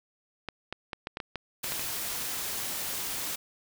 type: clicks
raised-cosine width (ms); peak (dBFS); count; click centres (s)
0.3; -18; 10; 0.487 / 0.726 / 0.932 / 1.071 / 1.171 / 1.202 / 1.357 / 1.643 / 1.721 / 1.795
type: noise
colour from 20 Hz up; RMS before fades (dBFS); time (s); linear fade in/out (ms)
white; -34; 1.63-3.36; 10
effects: none